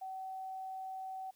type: tone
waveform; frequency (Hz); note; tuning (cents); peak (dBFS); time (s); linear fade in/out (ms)
sine; 760; F#5; +46; -40; 0.01-1.31; 10
effects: white hiss -71 dBFS RMS until 1.35 s